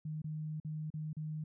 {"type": "tone with dropouts", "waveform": "sine", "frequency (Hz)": 154.5, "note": "D#3", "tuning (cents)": -12, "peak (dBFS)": -37, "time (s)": [0.05, 1.44], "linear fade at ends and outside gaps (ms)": 5, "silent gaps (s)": [[0.219, 0.242], [0.601, 0.647], [0.903, 0.939], [1.131, 1.167]], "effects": []}